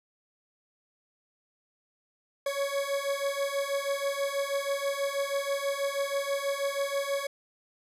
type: beating tone pair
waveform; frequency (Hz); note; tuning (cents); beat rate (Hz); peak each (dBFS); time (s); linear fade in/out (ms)
40% pulse; 554.4 / 560.6; C#5 / C#5; 0 / +19; 6.2; -31 / -30; 2.46-7.27; 5
effects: resampled to 32000 Hz